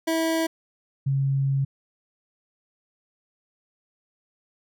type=tone pair in turn; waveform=25% pulse / sine; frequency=325.4 / 136.81 Hz; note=E4 / C#3; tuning=-22 / -22 cents; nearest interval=octave + minor third; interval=1500 cents; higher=first; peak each=-18 / -20 dBFS; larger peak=first; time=0.07-0.47 / 1.06-1.65 s; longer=second; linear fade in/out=10 ms; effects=none